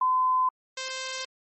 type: tone pair in turn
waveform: sine / 5% pulse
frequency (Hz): 1022 / 522.6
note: C6 / C5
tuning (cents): -41 / -2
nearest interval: octave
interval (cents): 1161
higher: first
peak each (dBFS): -20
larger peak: neither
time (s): 0.01-0.49 / 0.77-1.25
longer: neither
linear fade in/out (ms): 5
effects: MP3 32 kbps